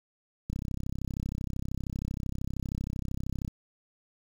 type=click train; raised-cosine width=5 ms; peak=-21 dBFS; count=99; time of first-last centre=0.5-3.479 s; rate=32.9 Hz; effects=8-bit